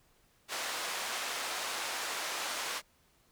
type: band-pass noise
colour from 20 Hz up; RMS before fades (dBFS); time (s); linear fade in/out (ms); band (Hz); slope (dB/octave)
pink; -37; 0.48-2.82; 50; 730 to 8900; 12
effects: pink hiss -68 dBFS RMS until 3.31 s